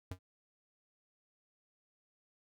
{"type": "tone with exponential decay", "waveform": "square", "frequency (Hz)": 91.8, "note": "F#2", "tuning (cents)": -13, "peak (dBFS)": -36, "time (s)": [0.11, 0.19], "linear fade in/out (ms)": 5, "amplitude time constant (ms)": 17, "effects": []}